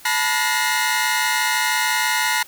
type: tone cluster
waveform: sawtooth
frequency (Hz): 869 / 979 / 1442 / 1872 / 2099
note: A5 / B5 / F#6 / A#6 / C7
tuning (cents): -22 / -15 / -45 / +7 / +5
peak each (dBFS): -21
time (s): 0.05-2.43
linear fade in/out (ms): 5
effects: white hiss -45 dBFS RMS until 2.47 s